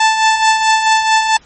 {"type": "tone with tremolo", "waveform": "sawtooth", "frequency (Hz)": 880, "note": "A5", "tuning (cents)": 0, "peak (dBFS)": -3, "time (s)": [0, 1.37], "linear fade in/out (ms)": 5, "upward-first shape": "triangle", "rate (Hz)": 4.6, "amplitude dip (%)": 60, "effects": ["pink hiss -46 dBFS RMS until 1.45 s", "MP3 32 kbps"]}